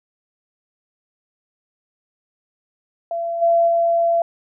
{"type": "tone with level steps", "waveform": "sine", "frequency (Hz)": 677, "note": "E5", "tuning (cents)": 46, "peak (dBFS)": [-21, -12, -14], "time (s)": [3.11, 4.22], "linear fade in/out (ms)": 2, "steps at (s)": [3.41, 3.67], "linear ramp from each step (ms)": 20, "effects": []}